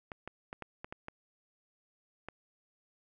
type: clicks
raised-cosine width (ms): 0.5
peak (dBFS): -26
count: 8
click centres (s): 0.118 / 0.276 / 0.529 / 0.623 / 0.845 / 0.925 / 1.084 / 2.286
effects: none